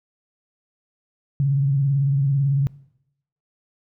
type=tone with vibrato; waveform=sine; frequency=138.59 Hz; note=C#3; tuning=in tune; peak=-16 dBFS; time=1.4-2.67 s; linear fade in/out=0 ms; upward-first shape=triangle; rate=18 Hz; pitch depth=78 cents each way; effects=noise-tail reverb RT60 0.8 s tail -21 dB re dry